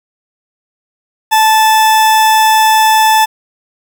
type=tone; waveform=40% pulse; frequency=875 Hz; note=A5; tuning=10 cents flat; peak=-5 dBFS; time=1.31-3.26 s; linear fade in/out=20 ms; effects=7-bit